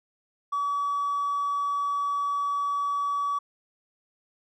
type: tone with hard clipping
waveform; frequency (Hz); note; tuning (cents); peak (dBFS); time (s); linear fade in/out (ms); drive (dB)
sine; 1141; C#6; +50; -25; 0.52-3.39; 10; 1
effects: none